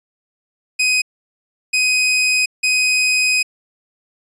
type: tone bursts at uneven times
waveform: sawtooth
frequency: 2508 Hz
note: D#7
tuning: 13 cents sharp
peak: -10 dBFS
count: 3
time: 0.79-1.02 / 1.73-2.46 / 2.63-3.43 s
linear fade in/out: 10 ms
effects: resampled to 22050 Hz